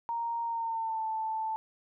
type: tone with pitch glide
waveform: sine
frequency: 931 to 881.3 Hz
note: A#5 to A5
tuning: -2 to +3 cents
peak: -30 dBFS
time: 0.09-1.56 s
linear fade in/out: 0 ms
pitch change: -95 cents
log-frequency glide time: 0.44-1.05 s
effects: none